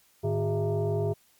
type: tone with frequency modulation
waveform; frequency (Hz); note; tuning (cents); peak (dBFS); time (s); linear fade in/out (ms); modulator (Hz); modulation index
sine; 152.2; D#3; -38; -24; 0.23-1.14; 20; 258; 1.7
effects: white hiss -63 dBFS RMS until 1.39 s + MP3 96 kbps